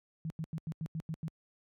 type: tone bursts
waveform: sine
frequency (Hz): 160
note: D#3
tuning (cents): +49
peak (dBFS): -34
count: 8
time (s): 0.25-1.281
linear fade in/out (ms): 0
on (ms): 51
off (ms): 89
effects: high-pass 60 Hz 12 dB/octave